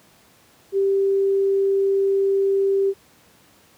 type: tone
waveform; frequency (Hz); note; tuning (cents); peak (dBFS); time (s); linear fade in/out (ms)
sine; 392; G4; 0; -16; 0.72-2.94; 50
effects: pink hiss -54 dBFS RMS until 3.77 s + high-pass 100 Hz 12 dB/octave